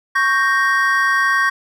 triangle chord, G diminished, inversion second, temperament equal, 1108.7 / 1568 / 1864.7 Hz, Db6 / G6 / Bb6, 0 / 0 / 0 cents, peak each -16 dBFS, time 0.15-1.5 s, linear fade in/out 10 ms, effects none

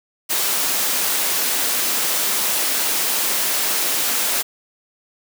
white high-pass noise, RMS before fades -20 dBFS, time 0.29-4.43 s, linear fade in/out 20 ms, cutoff 240 Hz, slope 12 dB/octave, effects none

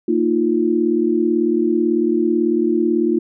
sine chord, Bb suspended fourth, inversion none, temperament equal with one note detuned, 229.2 / 311.1 / 349.2 Hz, Bb3 / Eb4 / F4, -29 / 0 / 0 cents, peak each -20 / -19 / -17 dBFS, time 0.08-3.19 s, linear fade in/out 5 ms, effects none

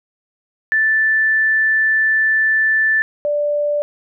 sine tone pair in turn, 1760 / 587.3 Hz, A6 / D5, 0 / 0 cents, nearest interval octave + perfect fifth, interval 1900 cents, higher first, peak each -12 / -15 dBFS, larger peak first, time 0.72-3.02 / 3.25-3.82 s, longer first, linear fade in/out 0 ms, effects none

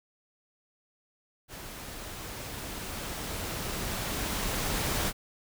pink noise with level ramp, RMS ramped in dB -43 to -29 dBFS, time 1.48-5.13 s, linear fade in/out 50 ms, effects none

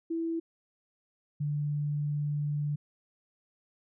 sine tone pair in turn, 330 / 147 Hz, E4 / D3, +2 / +2 cents, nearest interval octave + major second, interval 1400 cents, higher first, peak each -29 / -28 dBFS, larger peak second, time 0.1-0.4 / 1.4-2.76 s, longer second, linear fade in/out 10 ms, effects none

